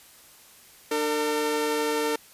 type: tone pair together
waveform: sawtooth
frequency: 298.7 / 453.9 Hz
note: D4 / A#4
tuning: +29 / -46 cents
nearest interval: perfect fifth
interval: 725 cents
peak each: -26 / -21 dBFS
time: 0.91-2.16 s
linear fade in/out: 5 ms
effects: white hiss -52 dBFS RMS until 2.33 s + resampled to 32000 Hz